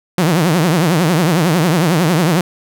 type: tone with vibrato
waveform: sawtooth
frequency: 167.4 Hz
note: E3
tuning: 27 cents sharp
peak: -7 dBFS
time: 0.18-2.41 s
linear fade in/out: 2 ms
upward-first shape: triangle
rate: 11 Hz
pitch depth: 240 cents each way
effects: none